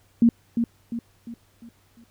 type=tone with echo; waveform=sine; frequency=233.1 Hz; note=A#3; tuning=in tune; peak=-12 dBFS; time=0.22-0.29 s; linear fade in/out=2 ms; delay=350 ms; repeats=5; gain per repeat=-7 dB; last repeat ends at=2.04 s; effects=added 97 Hz sine -62 dBFS peak until 2.1 s + pink hiss -62 dBFS RMS until 2.1 s